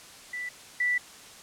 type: tone pair in turn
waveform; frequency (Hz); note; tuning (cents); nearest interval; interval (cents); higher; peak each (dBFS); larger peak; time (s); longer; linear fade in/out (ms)
sine; 1975.5 / 1968.6; B6 / B6; 0 / -6; unison; 6; first; -32 / -23; second; 0.33-0.49 / 0.8-0.98; second; 5
effects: white hiss -48 dBFS RMS until 1.42 s + low-pass 9000 Hz 12 dB/octave